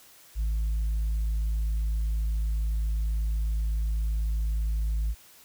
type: tone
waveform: sine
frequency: 53.9 Hz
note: A1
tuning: 35 cents flat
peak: -22 dBFS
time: 0.35-5.15 s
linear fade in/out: 50 ms
effects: tanh soft clip ceiling -23 dBFS + white hiss -54 dBFS RMS until 5.44 s